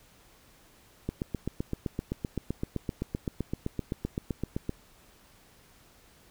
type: click train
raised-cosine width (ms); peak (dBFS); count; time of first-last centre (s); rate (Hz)
3; -17; 29; 1.09-4.694; 7.77
effects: pink hiss -59 dBFS RMS until 6.3 s